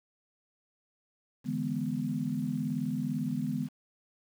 sine chord, E dominant seventh, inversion third, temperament equal, 146.83 / 164.81 / 207.7 / 246.9 Hz, D3 / E3 / G#3 / B3, 0 / 0 / 0 / 0 cents, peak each -36 / -37 / -35 / -33 dBFS, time 1.44-3.69 s, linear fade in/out 50 ms, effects 9-bit

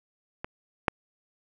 clicks, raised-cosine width 0.5 ms, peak -18 / -6 dBFS, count 2, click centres 0.445 / 0.882 s, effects none

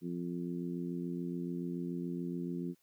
harmonic tone, 87 Hz, F2, 6 cents flat, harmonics 2 / 3 / 4 / 5, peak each -38 / -40 / -42 / -54 dBFS, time 0.01-2.75 s, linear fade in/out 50 ms, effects white hiss -74 dBFS RMS until 2.82 s

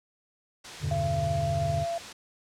white noise, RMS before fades -40 dBFS, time 0.64-2.13 s, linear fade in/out 10 ms
triangle chord, E minor seventh, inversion none, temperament equal, 82.41 / 98 / 123.47 / 146.83 Hz, E2 / G2 / B2 / D3, 0 / 0 / 0 / 0 cents, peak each -32 / -32 / -33 / -28 dBFS, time 0.8-1.86 s, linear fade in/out 50 ms
sine tone, 679 Hz, F5, 49 cents flat, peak -28 dBFS, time 0.91-1.98 s, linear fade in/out 2 ms
effects low-pass 6000 Hz 12 dB/octave

